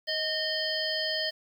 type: harmonic tone with a mistuned harmonic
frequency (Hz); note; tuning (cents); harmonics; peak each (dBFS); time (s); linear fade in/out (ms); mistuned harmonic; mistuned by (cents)
627; D#5; +13; 1 / 3 / 5 / 7 / 8; -34 / -34 / -34 / -34 / -34; 0.07-1.31; 20; 3; -45
effects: 9-bit